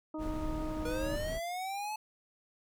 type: harmonic tone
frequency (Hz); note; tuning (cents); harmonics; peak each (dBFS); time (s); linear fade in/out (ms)
311.1; D#4; 0; 1 / 2 / 3 / 4; -37 / -43 / -47 / -49; 0.14-1.16; 5
type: noise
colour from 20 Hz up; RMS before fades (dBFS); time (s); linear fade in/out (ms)
brown; -38; 0.18-1.4; 50
type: linear sweep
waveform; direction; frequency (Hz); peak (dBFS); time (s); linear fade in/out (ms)
square; up; 477.6 to 868; -36; 0.85-1.96; 5
effects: none